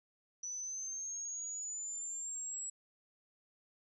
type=linear sweep; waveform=sine; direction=up; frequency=5920 to 7770 Hz; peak=-39 dBFS; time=0.43-2.7 s; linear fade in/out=5 ms; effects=none